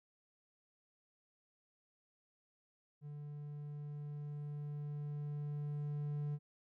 triangle tone with level ramp, 146.83 Hz, D3, in tune, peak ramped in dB -43 to -34 dBFS, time 3.01-6.39 s, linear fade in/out 50 ms, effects none

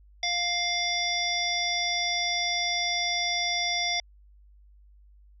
harmonic tone, 700 Hz, F5, 4 cents sharp, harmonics 1 / 3 / 5 / 7 / 8, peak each -33 / -30 / -30 / -34 / -32 dBFS, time 0.23-4 s, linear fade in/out 2 ms, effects added 50 Hz sine -52 dBFS peak until 5.4 s

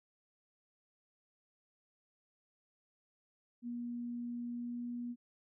sine tone with pitch glide, 239.6 to 241 Hz, A#3 to B3, +48 to -42 cents, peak -38 dBFS, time 3.62-5.16 s, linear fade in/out 50 ms, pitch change +10 cents, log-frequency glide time 4.52-4.87 s, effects none

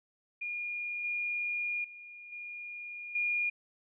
sine tone with level steps, 2426 Hz, D#7, 44 cents flat, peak -34 / -31 / -46 / -40 / -28 dBFS, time 0.41-3.5 s, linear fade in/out 10 ms, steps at 1.04 / 1.84 / 2.32 / 3.15 s, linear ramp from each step 5 ms, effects none

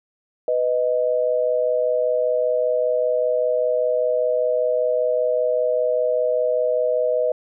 sine tone pair together, 497.2 / 622.3 Hz, B4 / D#5, +12 / 0 cents, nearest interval major third, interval 388 cents, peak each -20 dBFS, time 0.48-7.32 s, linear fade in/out 2 ms, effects none

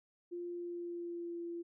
sine tone with pitch glide, 349.2 to 341.6 Hz, F4 to F4, 0 to -38 cents, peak -39 dBFS, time 0.31-1.63 s, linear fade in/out 20 ms, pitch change -38 cents, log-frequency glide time 0.51-1.42 s, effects none

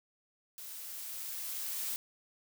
blue noise with level ramp, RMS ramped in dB -46 to -36 dBFS, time 0.58-1.96 s, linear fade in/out 0 ms, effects none

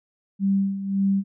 sine tone with tremolo, 196 Hz, G3, in tune, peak -17 dBFS, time 0.39-1.24 s, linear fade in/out 50 ms, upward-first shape sine, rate 1.8 Hz, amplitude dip 70%, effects none

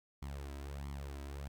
sawtooth tone with flanger, 70 Hz, C#2, 18 cents sharp, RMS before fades -44 dBFS, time 0.22-1.48 s, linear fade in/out 5 ms, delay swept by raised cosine 0.91 to 3.11 ms, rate 1.5 Hz, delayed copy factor +0.7, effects 13-bit

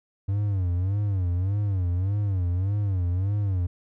triangle tone with vibrato, 95.3 Hz, G2, 48 cents flat, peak -20 dBFS, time 0.28-3.67 s, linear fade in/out 10 ms, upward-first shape sine, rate 1.7 Hz, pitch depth 150 cents each way, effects none

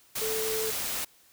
sine tone in noise, 440 Hz, A4, in tune, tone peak -30 dBFS, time 0.21-0.71 s, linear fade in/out 10 ms, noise white, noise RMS -32 dBFS, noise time 0.15-1.05 s, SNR -1 dB, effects white hiss -60 dBFS RMS until 1.32 s

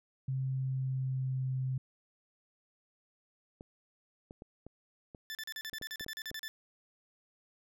sine tone with pitch glide, 132.2 to 130.38 Hz, C3 to C3, +18 to -6 cents, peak -31 dBFS, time 0.28-1.78 s, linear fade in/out 5 ms, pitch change -24 cents, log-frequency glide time 0.42-1.54 s
clicks, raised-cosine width 2 ms, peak -34 dBFS, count 10, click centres 3.609 / 4.309 / 4.421 / 4.666 / 5.148 / 5.731 / 5.814 / 6.009 / 6.064 / 6.314 s
20% pulse tone bursts, 1758 Hz, A6, 2 cents flat, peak -34 dBFS, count 14, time 5.3-6.48 s, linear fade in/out 0 ms, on 49 ms, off 38 ms
effects none

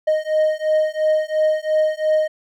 triangle beating tone pair, 619 / 621.9 Hz, D#5 / D#5, -9 / -1 cents, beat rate 2.9 Hz, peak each -17 dBFS, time 0.07-2.28 s, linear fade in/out 10 ms, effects none

